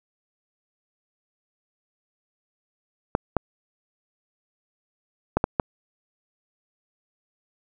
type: clicks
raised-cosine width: 1 ms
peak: -5 dBFS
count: 5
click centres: 3.151 / 3.367 / 5.37 / 5.441 / 5.598 s
effects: none